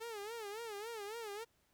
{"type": "tone with vibrato", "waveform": "sawtooth", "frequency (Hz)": 434.3, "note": "A4", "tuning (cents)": -23, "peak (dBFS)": -39, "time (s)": [0, 1.45], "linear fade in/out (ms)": 20, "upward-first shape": "sine", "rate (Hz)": 3.6, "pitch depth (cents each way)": 140, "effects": ["pink hiss -75 dBFS RMS until 1.73 s"]}